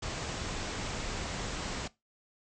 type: low-pass noise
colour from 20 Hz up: pink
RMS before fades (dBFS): -37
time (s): 0.02-1.88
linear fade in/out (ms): 10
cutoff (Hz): 8000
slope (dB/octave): 96
effects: noise-tail reverb RT60 0.2 s tail -19 dB re dry